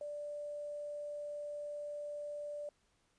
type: tone with quantisation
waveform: sine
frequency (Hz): 587.3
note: D5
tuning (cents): 0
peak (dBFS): -40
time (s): 0.01-2.69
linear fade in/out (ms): 2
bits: 11
effects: pink hiss -75 dBFS RMS until 3.18 s + resampled to 22050 Hz